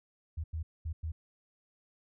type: tone bursts at uneven times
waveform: sine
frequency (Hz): 80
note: D#2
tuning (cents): +49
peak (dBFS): -33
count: 4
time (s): 0.37-0.44 / 0.53-0.63 / 0.85-0.93 / 1.03-1.12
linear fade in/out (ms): 10
effects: none